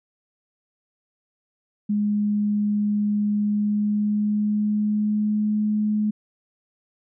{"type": "tone with pitch glide", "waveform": "sine", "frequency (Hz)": [207.7, 211.7], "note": ["G#3", "G#3"], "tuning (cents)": [0, 33], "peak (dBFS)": -19, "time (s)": [1.89, 6.11], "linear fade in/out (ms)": 10, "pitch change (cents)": 33, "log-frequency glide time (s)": [3.37, 5.57], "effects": []}